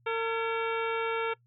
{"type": "harmonic tone with a mistuned harmonic", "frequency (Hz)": 454.4, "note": "A#4", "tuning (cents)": -44, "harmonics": [1, 2, 3, 4, 5, 6, 7, 8], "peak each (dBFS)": [-30, -35, -34, -41, -38, -42, -47, -48], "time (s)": [0.06, 1.34], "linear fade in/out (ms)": 10, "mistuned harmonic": 4, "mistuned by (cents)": -120, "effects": ["noise-tail reverb RT60 0.1 s tail -22 dB re dry", "added 120 Hz sine -63 dBFS peak until 1.46 s"]}